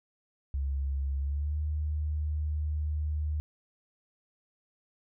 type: tone with pitch glide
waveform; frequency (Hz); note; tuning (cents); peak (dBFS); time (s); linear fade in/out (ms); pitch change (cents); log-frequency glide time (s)
sine; 68.7 to 75.79; C#2 to D#2; -15 to -45; -28; 0.54-3.4; 0; +170; 1.19-1.57
effects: none